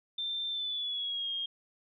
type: tone with pitch glide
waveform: sine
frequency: 3572 to 3238 Hz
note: A7 to G#7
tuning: +25 to -45 cents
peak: -32 dBFS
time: 0.18-1.46 s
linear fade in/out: 5 ms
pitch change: -170 cents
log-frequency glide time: 0.49-1.3 s
effects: none